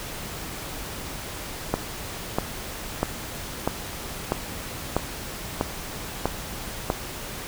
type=click train; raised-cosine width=1 ms; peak=-7 dBFS; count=9; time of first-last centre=1.74-6.901 s; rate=1.55 Hz; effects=pink hiss -35 dBFS RMS until 7.47 s